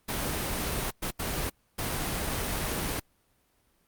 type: noise bursts at uneven times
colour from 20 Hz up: pink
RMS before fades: -31 dBFS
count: 4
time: 0.08-0.91 / 1.02-1.11 / 1.19-1.5 / 1.78-3 s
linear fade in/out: 10 ms
effects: pink hiss -69 dBFS RMS until 3.87 s + Opus 32 kbps